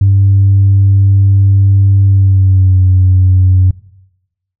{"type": "tone with pitch glide", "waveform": "sine", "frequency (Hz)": [98.3, 92.78], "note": ["G2", "F#2"], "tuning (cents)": [5, 5], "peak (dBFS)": -3, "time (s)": [0.01, 3.71], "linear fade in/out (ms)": 5, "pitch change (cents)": -100, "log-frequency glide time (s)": [2.05, 2.81], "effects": ["noise-tail reverb RT60 0.9 s tail -21 dB re dry", "tanh soft clip ceiling -1 dBFS"]}